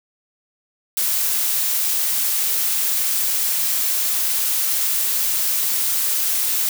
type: noise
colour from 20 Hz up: blue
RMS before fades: -20 dBFS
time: 0.97-6.69 s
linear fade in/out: 2 ms
effects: none